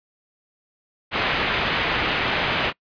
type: low-pass noise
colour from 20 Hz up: white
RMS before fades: -23 dBFS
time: 1.11-2.73 s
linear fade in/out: 50 ms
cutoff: 3100 Hz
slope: 24 dB/octave
effects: noise-tail reverb RT60 0.1 s tail -24 dB re dry + resampled to 11025 Hz